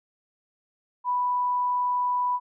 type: tone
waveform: sine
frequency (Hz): 987.8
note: B5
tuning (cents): 0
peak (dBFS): -22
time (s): 1.04-2.4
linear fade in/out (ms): 50
effects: none